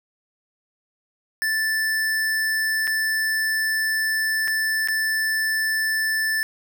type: tone with dropouts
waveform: square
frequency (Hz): 1760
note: A6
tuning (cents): 0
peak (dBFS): -21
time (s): 1.42-6.43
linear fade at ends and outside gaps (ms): 0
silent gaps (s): 2.871-2.876 / 4.476-4.48 / 4.875-4.885
effects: 9-bit